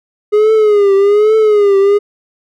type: tone with vibrato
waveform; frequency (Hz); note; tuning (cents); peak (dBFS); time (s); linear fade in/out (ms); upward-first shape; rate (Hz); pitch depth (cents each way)
triangle; 414.9; G#4; -2; -4; 0.32-1.99; 20; triangle; 1.2; 110
effects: none